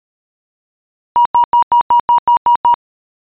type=tone bursts; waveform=sine; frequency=956 Hz; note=A#5; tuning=43 cents sharp; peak=-5 dBFS; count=9; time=1.16-2.741 s; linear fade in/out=0 ms; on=93 ms; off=93 ms; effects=tanh soft clip ceiling -1 dBFS + resampled to 8000 Hz